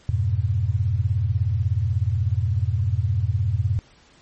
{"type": "chord", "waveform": "sine", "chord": "F diminished", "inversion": "none", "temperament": "equal", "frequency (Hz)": [87.31, 103.83, 123.47], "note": ["F2", "Ab2", "Cb3"], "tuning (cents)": [0, 0, 0], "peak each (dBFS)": [-23, -22, -25], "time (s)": [0.09, 3.79], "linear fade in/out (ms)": 0, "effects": ["pink hiss -54 dBFS RMS until 4.21 s", "MP3 32 kbps"]}